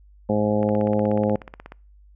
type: harmonic tone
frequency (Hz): 105.2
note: G#2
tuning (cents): +23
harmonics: 1 / 2 / 3 / 4 / 5 / 6 / 7 / 8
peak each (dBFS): -28 / -22 / -29 / -28 / -23 / -32 / -33 / -33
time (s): 0.29-1.36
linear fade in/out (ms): 5
type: click train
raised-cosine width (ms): 0.5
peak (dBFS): -22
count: 19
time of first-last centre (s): 0.63-1.721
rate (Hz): 16.5
effects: noise-tail reverb RT60 0.4 s tail -26 dB re dry + added 50 Hz sine -48 dBFS peak until 2.15 s